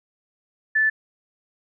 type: tone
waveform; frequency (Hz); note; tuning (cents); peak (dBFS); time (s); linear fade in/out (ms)
sine; 1751; A6; -9; -16; 0.75-0.9; 10
effects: none